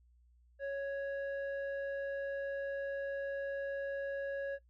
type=tone with low-pass filter; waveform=square; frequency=554.4 Hz; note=C#5; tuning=in tune; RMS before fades=-38 dBFS; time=0.59-4.59 s; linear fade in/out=50 ms; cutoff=1300 Hz; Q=4.6; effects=noise-tail reverb RT60 0.1 s tail -18 dB re dry + added 60 Hz sine -63 dBFS peak until 4.69 s